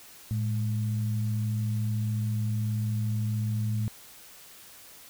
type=tone pair together; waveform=sine; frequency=110.8 / 209.2 Hz; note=A2 / G#3; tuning=+13 / +13 cents; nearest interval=major seventh; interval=1100 cents; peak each=-26 / -35 dBFS; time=0.31-3.88 s; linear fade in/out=0 ms; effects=white hiss -50 dBFS RMS until 5.09 s